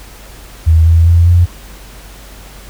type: tone with pitch steps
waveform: sine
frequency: 80.8 / 82.88 / 85.01 / 87.2 Hz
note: E2 / E2 / F2 / F2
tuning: -34 / +10 / -46 / -2 cents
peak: -4 dBFS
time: 0.66-1.46 s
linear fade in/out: 20 ms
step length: 200 ms
effects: added 48 Hz sine -34 dBFS peak until 2.69 s + pink hiss -37 dBFS RMS until 2.69 s